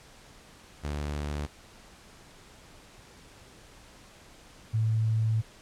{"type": "tone pair in turn", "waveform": ["sawtooth", "sine"], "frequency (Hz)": [73.42, 110.74], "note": ["D2", "A2"], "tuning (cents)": [0, 12], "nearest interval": "perfect fifth", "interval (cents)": 712, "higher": "second", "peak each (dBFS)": [-27, -23], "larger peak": "second", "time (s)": [[0.83, 1.47], [4.73, 5.42]], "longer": "second", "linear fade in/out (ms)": 20, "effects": ["pink hiss -53 dBFS RMS until 5.61 s", "low-pass 9000 Hz 12 dB/octave"]}